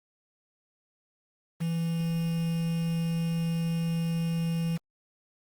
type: tone with quantisation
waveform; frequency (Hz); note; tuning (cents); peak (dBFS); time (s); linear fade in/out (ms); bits
triangle; 166; E3; +12; -24; 1.6-4.78; 20; 7
effects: Opus 32 kbps